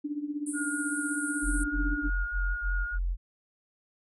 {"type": "tone with tremolo", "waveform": "sine", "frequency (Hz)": 293.7, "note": "D4", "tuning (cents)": 0, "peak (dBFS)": -27, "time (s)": [0.04, 2.1], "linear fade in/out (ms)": 10, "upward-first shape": "triangle", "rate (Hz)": 16, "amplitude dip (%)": 85}
{"type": "band-pass noise", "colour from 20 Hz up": "pink", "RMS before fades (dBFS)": -39, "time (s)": [0.46, 1.64], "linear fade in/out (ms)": 10, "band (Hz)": [8500, 10000], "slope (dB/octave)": 96}
{"type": "tone with vibrato", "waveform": "sine", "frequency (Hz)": 1431, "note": "F6", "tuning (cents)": 42, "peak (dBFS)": -32, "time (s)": [0.53, 2.99], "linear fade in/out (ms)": 50, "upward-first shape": "sine", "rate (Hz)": 5.1, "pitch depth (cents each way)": 10}
{"type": "tone bursts", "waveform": "sine", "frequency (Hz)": 43.87, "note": "F1", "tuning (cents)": 9, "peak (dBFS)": -26, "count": 6, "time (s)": [1.42, 3.17], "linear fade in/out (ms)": 50, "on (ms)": 260, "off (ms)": 38}
{"effects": []}